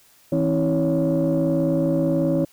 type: tone cluster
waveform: sine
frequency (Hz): 161.2 / 266.4 / 324.9 / 558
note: E3 / C4 / E4 / C#5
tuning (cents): -38 / +31 / -25 / +11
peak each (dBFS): -22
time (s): 0.32-2.45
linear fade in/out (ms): 5
effects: tanh soft clip ceiling -12 dBFS + white hiss -55 dBFS RMS until 2.52 s